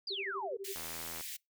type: exponential sweep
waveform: sine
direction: down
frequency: 4978 to 424.4 Hz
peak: -36 dBFS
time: 0.07-0.57 s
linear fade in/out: 5 ms
type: tone with tremolo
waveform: sine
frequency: 392 Hz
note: G4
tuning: in tune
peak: -38 dBFS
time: 0.1-0.76 s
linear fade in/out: 10 ms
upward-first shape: sine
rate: 12 Hz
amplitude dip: 95%
type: high-pass noise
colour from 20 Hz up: white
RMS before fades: -43 dBFS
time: 0.64-1.37 s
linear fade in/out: 10 ms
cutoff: 1800 Hz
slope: 48 dB/octave
type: click train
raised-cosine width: 0.5 ms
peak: -31 dBFS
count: 38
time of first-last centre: 0.76-1.209 s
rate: 82.4 Hz
effects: noise-tail reverb RT60 0.2 s tail -26 dB re dry